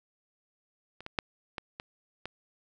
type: clicks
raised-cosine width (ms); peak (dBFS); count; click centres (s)
0.3; -29 / -23 / -11 / -19 / -22 / -21; 6; 1.006 / 1.064 / 1.188 / 1.582 / 1.799 / 2.256
effects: none